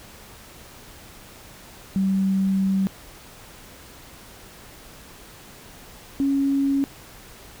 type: tone pair in turn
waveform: sine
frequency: 192.6 / 276.3 Hz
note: G3 / C#4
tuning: -30 / -6 cents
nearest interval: tritone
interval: 624 cents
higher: second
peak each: -18 dBFS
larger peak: neither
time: 1.96-2.87 / 6.2-6.84 s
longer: first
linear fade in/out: 0 ms
effects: pink hiss -45 dBFS RMS until 7.6 s